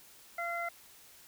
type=harmonic tone; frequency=686 Hz; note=F5; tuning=31 cents flat; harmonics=1 / 2 / 3; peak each=-37 / -39 / -38 dBFS; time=0.38-0.69 s; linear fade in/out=5 ms; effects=white hiss -57 dBFS RMS until 1.27 s